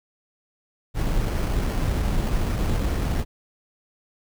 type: noise with sample-and-hold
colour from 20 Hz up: brown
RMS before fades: -23 dBFS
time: 0.94-3.25 s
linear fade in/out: 50 ms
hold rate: 3675 Hz
effects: none